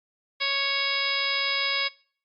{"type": "harmonic tone", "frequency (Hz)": 554.4, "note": "C#5", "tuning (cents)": 0, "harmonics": [1, 2, 3, 4, 5, 6, 7, 8, 9], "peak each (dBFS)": [-38, -34, -35, -28, -34, -32, -31, -37, -31], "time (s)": [0.4, 1.89], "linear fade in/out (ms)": 20, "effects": ["noise-tail reverb RT60 0.5 s tail -23 dB re dry", "Opus 48 kbps"]}